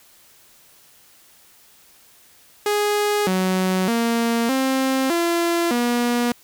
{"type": "tone with pitch steps", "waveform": "sawtooth", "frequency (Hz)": [415, 186.4, 232.2, 264.8, 340.7, 240.6], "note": ["G#4", "F#3", "A#3", "C4", "F4", "B3"], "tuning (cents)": [-1, 13, -7, 21, -43, -45], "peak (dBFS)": -14, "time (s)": [2.66, 6.32], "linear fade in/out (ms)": 2, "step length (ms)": 610, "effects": ["white hiss -52 dBFS RMS until 6.43 s"]}